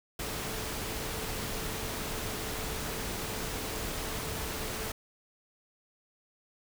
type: tone in noise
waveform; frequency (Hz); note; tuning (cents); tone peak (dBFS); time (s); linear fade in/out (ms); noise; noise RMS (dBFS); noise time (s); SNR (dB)
sine; 440; A4; 0; -45; 0.19-4.92; 5; pink; -36; 0.19-4.92; -12
effects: none